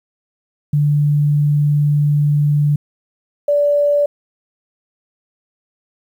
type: tone pair in turn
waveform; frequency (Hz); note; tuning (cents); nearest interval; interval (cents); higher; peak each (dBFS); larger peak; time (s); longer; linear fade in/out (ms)
sine; 146.83 / 580.2; D3 / D5; 0 / -21; 2 octaves; 2379; second; -11 / -11; neither; 0.73-2.76 / 3.48-4.06; first; 5
effects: 8-bit